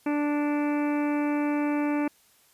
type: harmonic tone with a mistuned harmonic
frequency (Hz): 293.7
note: D4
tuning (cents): 0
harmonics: 1 / 2 / 3 / 4 / 5 / 6 / 7 / 8 / 9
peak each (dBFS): -24 / -34 / -35 / -41 / -42 / -44 / -46 / -41 / -46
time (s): 0.06-2.08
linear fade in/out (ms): 5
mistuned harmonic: 8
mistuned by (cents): -22
effects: white hiss -61 dBFS RMS until 2.53 s + resampled to 32000 Hz